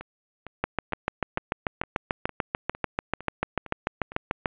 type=two click trains; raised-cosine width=0.5 ms; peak=-23 / -9 dBFS; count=10 / 27; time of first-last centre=0.01-4.12 / 0.64-4.458 s; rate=2.19 / 6.81 Hz; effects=resampled to 8000 Hz + 7-bit